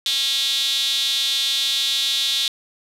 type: tone with high-pass filter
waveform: sawtooth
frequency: 273.2 Hz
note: C#4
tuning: 25 cents flat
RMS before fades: -21 dBFS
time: 0.06-2.48 s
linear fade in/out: 0 ms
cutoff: 3600 Hz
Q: 6.5
effects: resampled to 32000 Hz + 7-bit